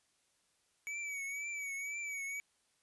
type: tone with vibrato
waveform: square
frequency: 2274 Hz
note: C#7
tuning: 44 cents sharp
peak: -39 dBFS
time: 0.87-2.4 s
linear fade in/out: 0 ms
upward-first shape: triangle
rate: 2 Hz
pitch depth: 68 cents each way
effects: white hiss -75 dBFS RMS until 2.82 s + resampled to 24000 Hz